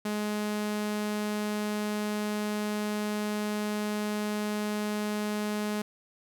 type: tone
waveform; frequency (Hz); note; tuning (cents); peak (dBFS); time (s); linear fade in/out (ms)
sawtooth; 210; G#3; +19; -25; 0.05-5.82; 5
effects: none